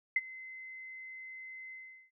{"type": "tone with ADSR envelope", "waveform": "sine", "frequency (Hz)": 2055, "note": "C7", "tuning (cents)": -32, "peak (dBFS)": -23, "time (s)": [0.16, 2.11], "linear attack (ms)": 4, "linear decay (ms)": 34, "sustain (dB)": -21, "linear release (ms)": 390, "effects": []}